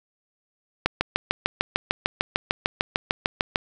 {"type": "click train", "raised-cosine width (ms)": 0.3, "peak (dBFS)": -3, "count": 19, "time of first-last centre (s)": [0.86, 3.559], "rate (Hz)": 6.67, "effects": []}